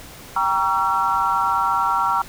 sine chord, G diminished seventh, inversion none, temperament just, 784 / 940.8 / 1128.9 / 1354.7 Hz, G5 / Bb5 / Db6 / Fb6, 0 / +16 / +31 / +47 cents, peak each -25 / -21 / -24 / -21 dBFS, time 0.36-2.22 s, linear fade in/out 5 ms, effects pink hiss -40 dBFS RMS until 2.28 s

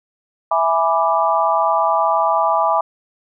sine chord, E dominant seventh, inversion none, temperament equal, 659.3 / 830.6 / 987.8 / 1174.7 Hz, E5 / G#5 / B5 / D6, 0 / 0 / 0 / 0 cents, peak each -19 dBFS, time 0.51-2.81 s, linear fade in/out 5 ms, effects none

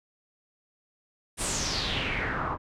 pink noise with low-pass filter sweep, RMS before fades -30 dBFS, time 1.37-2.58 s, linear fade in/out 50 ms, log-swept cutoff 9800 to 1000 Hz, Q 4.4, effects none

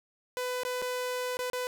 sawtooth tone with dropouts, 500 Hz, B4, 21 cents sharp, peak -27 dBFS, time 0.37-1.67 s, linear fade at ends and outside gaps 0 ms, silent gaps 0.634-0.65 / 0.818-0.823 / 1.37-1.391 / 1.5-1.532 s, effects none

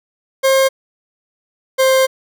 40% pulse tone pair in turn, 534 / 526.3 Hz, C5 / C5, +35 / +10 cents, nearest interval unison, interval 25 cents, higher first, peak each -9 dBFS, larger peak neither, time 0.43-0.69 / 1.78-2.07 s, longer second, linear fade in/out 20 ms, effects none

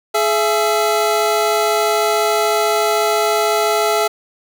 25% pulse tone pair together, 422.7 / 671 Hz, G#4 / E5, +31 / +31 cents, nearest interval minor sixth, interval 800 cents, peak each -13 dBFS, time 0.14-4.08 s, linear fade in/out 10 ms, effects none

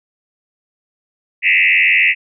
sine tone with frequency modulation, 2327 Hz, D7, 17 cents flat, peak -9 dBFS, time 1.42-2.15 s, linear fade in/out 50 ms, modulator 86.8 Hz, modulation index 4.6, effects none

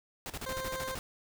pink noise with tremolo, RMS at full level -39 dBFS, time 0.26-0.99 s, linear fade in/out 0 ms, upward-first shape square, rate 13 Hz, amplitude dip 80%
20% pulse tone, 523.3 Hz, C5, in tune, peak -31 dBFS, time 0.46-0.95 s, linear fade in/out 5 ms
effects none

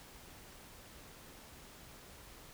silence, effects pink hiss -55 dBFS RMS until 2.53 s

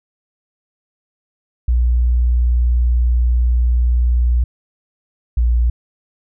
sine tone pair in turn, 60.3 / 59.23 Hz, B1 / A#1, -41 / +28 cents, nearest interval unison, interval 31 cents, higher first, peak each -11 dBFS, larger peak neither, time 1.68-4.44 / 5.37-5.7 s, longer first, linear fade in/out 5 ms, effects none

